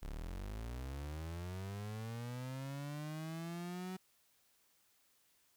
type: linear sweep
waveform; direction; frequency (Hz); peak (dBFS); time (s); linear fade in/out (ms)
35% pulse; up; 32.7 to 187.6; -40; 0.02-3.97; 10
effects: white hiss -73 dBFS RMS until 5.56 s